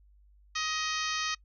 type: harmonic tone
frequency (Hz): 628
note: D#5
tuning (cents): +16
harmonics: 2 / 3 / 4 / 5 / 6 / 7 / 8 / 9 / 10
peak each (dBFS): -35 / -37 / -38 / -39 / -40 / -40 / -41 / -42 / -42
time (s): 0.55-1.35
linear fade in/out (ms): 10
effects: noise-tail reverb RT60 0.1 s tail -24 dB re dry + added 50 Hz sine -57 dBFS peak until 1.44 s